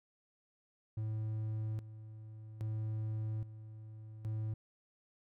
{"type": "tone with tremolo", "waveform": "triangle", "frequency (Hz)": 109, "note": "A2", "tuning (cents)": -16, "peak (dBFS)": -33, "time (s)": [0.97, 4.54], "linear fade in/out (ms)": 5, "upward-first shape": "square", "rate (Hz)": 0.61, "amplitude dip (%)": 75, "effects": []}